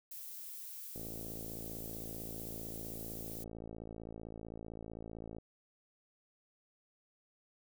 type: noise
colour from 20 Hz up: violet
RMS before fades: -47 dBFS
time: 0.11-3.44 s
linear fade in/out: 5 ms
type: click train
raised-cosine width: 2 ms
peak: -33 dBFS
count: 247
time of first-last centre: 0.96-5.384 s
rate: 55.6 Hz
effects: none